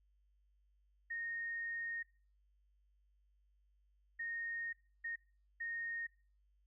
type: tone bursts at uneven times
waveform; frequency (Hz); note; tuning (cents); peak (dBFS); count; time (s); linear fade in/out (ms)
sine; 1852; A#6; -12; -39; 4; 1.1-2.03 / 4.19-4.73 / 5.04-5.16 / 5.6-6.07; 10
effects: noise-tail reverb RT60 0.4 s tail -21 dB re dry + added 50 Hz sine -70 dBFS peak until 6.66 s